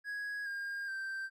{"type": "tone with pitch steps", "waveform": "triangle", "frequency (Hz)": [1661.2, 1613, 1566.2], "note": ["G#6", "G6", "G6"], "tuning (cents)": [0, 49, -2], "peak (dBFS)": -35, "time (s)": [0.04, 1.3], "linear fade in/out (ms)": 50, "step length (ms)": 420, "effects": []}